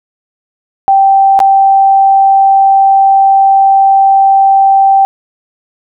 sine tone with dropouts, 781 Hz, G5, 7 cents flat, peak -3 dBFS, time 0.88-5.05 s, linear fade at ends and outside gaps 0 ms, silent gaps 1.391-1.402 s, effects none

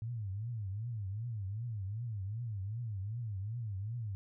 sine tone with vibrato, 107.1 Hz, A2, 46 cents flat, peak -36 dBFS, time 0.02-4.15 s, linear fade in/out 0 ms, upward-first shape triangle, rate 2.6 Hz, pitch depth 250 cents each way, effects none

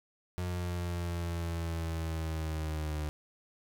35% pulse linear sweep, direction down, 89.8 to 75.8 Hz, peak -31 dBFS, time 0.38-3.09 s, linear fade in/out 0 ms, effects none

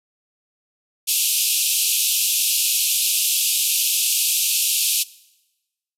white band-pass noise, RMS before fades -20 dBFS, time 1.07-5.04 s, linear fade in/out 20 ms, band 2500 to 14000 Hz, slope 96 dB/octave, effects noise-tail reverb RT60 1.0 s tail -21 dB re dry

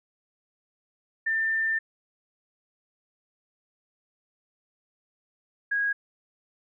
sine tone pair in turn, 1791 / 1646.1 Hz, A6 / G#6, +30 / -16 cents, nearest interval minor second, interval 146 cents, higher first, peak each -23 dBFS, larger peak neither, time 1.26-1.79 / 5.71-5.93 s, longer first, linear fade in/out 10 ms, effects none

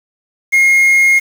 triangle tone with quantisation, 2144 Hz, C7, 42 cents sharp, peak -5 dBFS, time 0.52-1.2 s, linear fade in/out 20 ms, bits 5, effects none

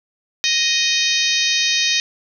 harmonic tone, 622.3 Hz, D#5, in tune, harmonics 3 / 4 / 5 / 6 / 7 / 8 / 9 / 10, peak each -25 / -22 / -25 / -20 / -25 / -26 / -25 / -26 dBFS, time 0.44-2 s, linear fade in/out 0 ms, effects none

